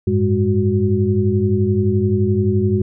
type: tone cluster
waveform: sine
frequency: 95.9 / 107.5 / 204.5 / 368.8 Hz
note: G2 / A2 / G#3 / F#4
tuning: -37 / -40 / -26 / -6 cents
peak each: -19 dBFS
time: 0.07-2.82 s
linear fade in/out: 5 ms
effects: none